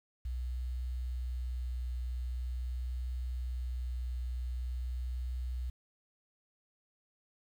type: tone with vibrato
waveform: sine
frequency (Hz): 62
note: B1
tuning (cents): +7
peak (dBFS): -33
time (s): 0.25-5.7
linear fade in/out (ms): 5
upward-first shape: triangle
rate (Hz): 0.44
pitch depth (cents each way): 12
effects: tanh soft clip ceiling -29 dBFS + 10-bit